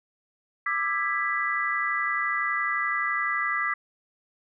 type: chord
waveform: sine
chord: E dominant seventh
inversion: third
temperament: just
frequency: 1186.7 / 1318.5 / 1648.1 / 1977.8 Hz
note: D6 / E6 / G#6 / B6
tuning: +18 / 0 / -14 / +2 cents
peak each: -29 / -33 / -32 / -27 dBFS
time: 0.66-3.74 s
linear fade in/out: 5 ms
effects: none